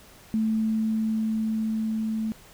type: tone with level ramp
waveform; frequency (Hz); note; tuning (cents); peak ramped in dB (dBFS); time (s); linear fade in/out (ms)
sine; 220; A3; 0; -21 to -25; 0.34-2.32; 0
effects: pink hiss -51 dBFS RMS until 2.53 s